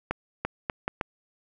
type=accelerating click train; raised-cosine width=0.5 ms; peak=-12 dBFS; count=5; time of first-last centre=0.11-1.012 s; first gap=340 ms; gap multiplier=0.73; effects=none